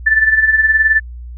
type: tone with tremolo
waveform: sine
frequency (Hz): 1760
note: A6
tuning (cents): 0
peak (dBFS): -6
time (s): 0.06-1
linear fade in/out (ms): 10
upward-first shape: sine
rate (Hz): 19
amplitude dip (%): 65
effects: added 60 Hz sine -27 dBFS peak until 1.37 s